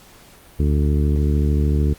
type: harmonic tone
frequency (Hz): 73.42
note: D2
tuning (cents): 0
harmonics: 1 / 2 / 3 / 4 / 5 / 6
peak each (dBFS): -16 / -22 / -26 / -28 / -30 / -32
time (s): 0.59-1.94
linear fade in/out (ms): 10
effects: pink hiss -47 dBFS RMS until 1.98 s + Opus 48 kbps